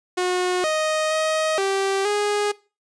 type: tone with pitch steps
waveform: sawtooth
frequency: 362.7 / 623 / 629 / 389.9 / 413.4 Hz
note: F#4 / D#5 / D#5 / G4 / G#4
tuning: -34 / +2 / +19 / -9 / -8 cents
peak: -16 dBFS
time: 0.17-2.52 s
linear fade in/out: 10 ms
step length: 470 ms
effects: noise-tail reverb RT60 0.3 s tail -20 dB re dry + resampled to 22050 Hz